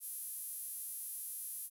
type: tone with high-pass filter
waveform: sawtooth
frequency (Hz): 403.1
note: G4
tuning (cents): +48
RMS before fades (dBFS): -44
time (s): 0-1.7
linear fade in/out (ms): 50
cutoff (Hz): 11000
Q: 4.3
effects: none